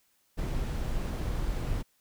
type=noise; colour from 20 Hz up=brown; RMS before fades=-31 dBFS; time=0.37-1.83 s; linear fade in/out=20 ms; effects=white hiss -70 dBFS RMS until 2 s